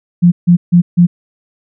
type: tone bursts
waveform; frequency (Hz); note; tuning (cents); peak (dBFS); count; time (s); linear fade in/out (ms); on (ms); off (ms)
sine; 174.61; F3; 0; -3; 4; 0.22-1.07; 20; 100; 150
effects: none